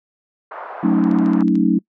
white band-pass noise, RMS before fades -32 dBFS, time 0.51-1.43 s, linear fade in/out 5 ms, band 570 to 1200 Hz, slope 24 dB/octave
sine chord, D# half-diminished seventh, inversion first, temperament equal with one note detuned, 185 / 220 / 277.2 / 315.8 Hz, F#3 / A3 / C#4 / D#4, 0 / 0 / 0 / +26 cents, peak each -18 dBFS, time 0.83-1.79 s, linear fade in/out 10 ms
click train, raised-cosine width 0.2 ms, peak -23 dBFS, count 8, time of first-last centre 1.04-1.555 s, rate 13.6 Hz
effects noise-tail reverb RT60 0.1 s tail -24 dB re dry

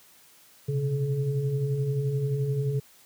sine tone cluster, 126 / 137.5 / 428.3 Hz, B2 / C#3 / A4, +35 / -14 / -47 cents, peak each -34 / -25 / -32 dBFS, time 0.68-2.8 s, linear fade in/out 10 ms, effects white hiss -56 dBFS RMS until 3.05 s + high-pass 60 Hz 12 dB/octave

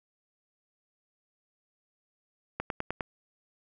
click train, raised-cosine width 0.5 ms, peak -16 dBFS, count 5, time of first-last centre 2.6-3.008 s, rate 9.81 Hz, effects none

